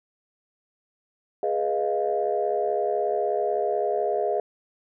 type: chord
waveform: sine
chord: F half-diminished seventh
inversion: first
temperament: equal with one note detuned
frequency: 415.3 / 486.8 / 622.3 / 698.5 Hz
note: Ab4 / Cb5 / Eb5 / F5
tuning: 0 / -25 / 0 / 0 cents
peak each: -26 / -30 / -27 / -27 dBFS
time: 1.43-4.4 s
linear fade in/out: 2 ms
effects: tanh soft clip ceiling -12 dBFS